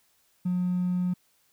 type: tone with hard clipping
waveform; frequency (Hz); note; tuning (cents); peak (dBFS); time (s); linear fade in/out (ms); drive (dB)
triangle; 180; F#3; -47; -24; 0.45-1.14; 10; 3
effects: white hiss -67 dBFS RMS until 1.52 s